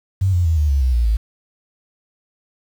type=tone with pitch steps; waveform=sine; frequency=95.7 / 88.27 / 81.41 / 75.08 / 69.25 / 63.87 / 58.91 / 54.33 Hz; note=G2 / F2 / E2 / D2 / C#2 / C2 / A#1 / A1; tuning=-41 / +19 / -21 / +39 / -1 / -41 / +19 / -21 cents; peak=-13 dBFS; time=0.21-1.17 s; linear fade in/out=10 ms; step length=120 ms; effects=7-bit